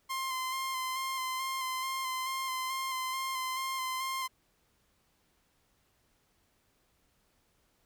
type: tone with vibrato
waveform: sawtooth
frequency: 1046.5 Hz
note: C6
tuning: in tune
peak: -29 dBFS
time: 0.09-4.28 s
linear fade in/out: 20 ms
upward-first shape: square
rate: 2.3 Hz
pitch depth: 19 cents each way
effects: pink hiss -72 dBFS RMS until 7.85 s